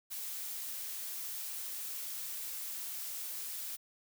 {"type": "noise", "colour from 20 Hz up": "blue", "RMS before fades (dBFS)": -41, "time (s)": [0.1, 3.77], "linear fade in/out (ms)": 20, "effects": []}